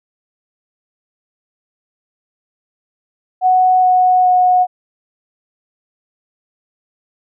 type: tone with pitch steps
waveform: sine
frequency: 740 / 734.9 / 729.8 Hz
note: F#5 / F#5 / F#5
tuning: 0 / -12 / -24 cents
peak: -8 dBFS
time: 3.41-4.67 s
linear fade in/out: 50 ms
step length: 420 ms
effects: none